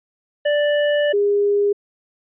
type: tone pair in turn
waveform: square / sine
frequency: 587.3 / 407.3 Hz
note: D5 / G#4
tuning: 0 / -34 cents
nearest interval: tritone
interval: 634 cents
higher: first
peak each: -16 / -14 dBFS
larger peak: second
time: 0.45-1.13 / 1.13-1.73 s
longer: first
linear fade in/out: 10 ms
effects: resampled to 8000 Hz